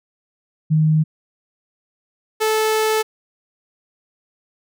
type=tone pair in turn; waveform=sine / sawtooth; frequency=155.9 / 436 Hz; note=D#3 / A4; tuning=+4 / -16 cents; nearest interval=octave + tritone; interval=1780 cents; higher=second; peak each=-12 dBFS; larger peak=neither; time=0.7-1.04 / 2.4-3.03 s; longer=second; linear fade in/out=20 ms; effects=none